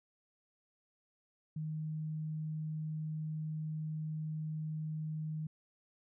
sine tone, 155.56 Hz, D#3, in tune, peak -36 dBFS, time 1.56-5.47 s, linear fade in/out 5 ms, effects none

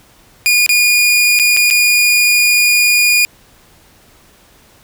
sawtooth tone with dropouts, 2439 Hz, D#7, 35 cents flat, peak -5 dBFS, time 0.46-3.25 s, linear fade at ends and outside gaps 0 ms, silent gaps 0.663-0.692 / 1.39-1.397 / 1.566-1.571 / 1.702-1.709 s, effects pink hiss -47 dBFS RMS until 4.83 s

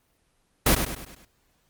pink noise with echo, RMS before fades -18 dBFS, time 0.66-0.75 s, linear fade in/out 5 ms, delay 100 ms, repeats 5, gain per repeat -7 dB, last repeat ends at 1.25 s, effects pink hiss -68 dBFS RMS until 1.69 s + Opus 24 kbps

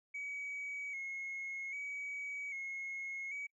sine tone with vibrato, 2217 Hz, C#7, in tune, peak -38 dBFS, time 0.14-3.47 s, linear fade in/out 10 ms, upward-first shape square, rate 0.63 Hz, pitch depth 40 cents each way, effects noise-tail reverb RT60 0.1 s tail -25 dB re dry + tanh soft clip ceiling -37 dBFS

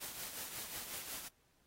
white noise with tremolo, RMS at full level -43 dBFS, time 0-1.29 s, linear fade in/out 20 ms, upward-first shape triangle, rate 5.5 Hz, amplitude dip 55%, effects pink hiss -74 dBFS RMS until 1.66 s + AAC 48 kbps

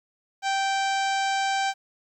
harmonic tone, 781 Hz, G5, 7 cents flat, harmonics 1 / 2 / 3 / 4 / 5 / 6 / 7 / 8 / 9 / 10, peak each -24 / -30 / -34 / -36 / -38 / -40 / -41 / -42 / -43 / -44 dBFS, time 0.42-1.74 s, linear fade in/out 50 ms, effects 10-bit

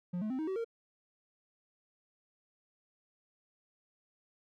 triangle tone with pitch steps, 177.6 / 214.9 / 260 / 314.6 / 380.7 / 460.6 Hz, F3 / A3 / C4 / D#4 / F#4 / A#4, +29 / -41 / -11 / +19 / +49 / -21 cents, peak -31 dBFS, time 0.13-0.646 s, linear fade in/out 10 ms, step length 86 ms, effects none

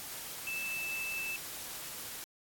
sine tone in noise, 2637 Hz, E7, in tune, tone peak -35 dBFS, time 0.47-1.36 s, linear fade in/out 0 ms, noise white, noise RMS -43 dBFS, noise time 0-2.24 s, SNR +5 dB, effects AAC 64 kbps

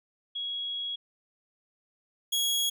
sine / sawtooth tone pair in turn, 3322 / 3322 Hz, G#7 / G#7, 0 / 0 cents, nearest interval unison, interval 0 cents, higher neither, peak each -31 / -22 dBFS, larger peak second, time 0.35-0.96 / 2.32-2.7 s, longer first, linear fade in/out 10 ms, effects none

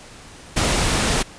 pink noise, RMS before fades -19 dBFS, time 0.56-1.23 s, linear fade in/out 10 ms, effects pink hiss -42 dBFS RMS until 1.38 s + resampled to 22050 Hz

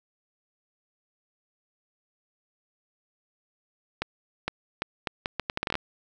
accelerating click train, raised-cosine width 0.3 ms, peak -11 dBFS, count 14, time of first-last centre 4.02-5.754 s, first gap 460 ms, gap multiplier 0.74, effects none

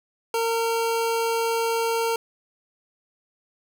25% pulse tone, 458 Hz, A#4, 31 cents flat, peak -18 dBFS, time 0.34-2.16 s, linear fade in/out 2 ms, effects none

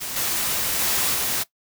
white noise with level steps, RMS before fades -30 / -24 / -22 / -24 dBFS, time 0-1.44 s, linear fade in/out 20 ms, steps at 0.16 / 0.79 / 1.14 s, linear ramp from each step 2 ms, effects noise-tail reverb RT60 0.1 s tail -18 dB re dry

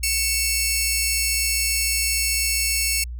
10% pulse tone pair together, 2217 / 2681 Hz, C#7 / E7, 0 / +29 cents, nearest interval minor third, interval 329 cents, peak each -14 dBFS, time 0.03-3.04 s, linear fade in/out 5 ms, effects added 60 Hz sine -29 dBFS peak until 3.19 s

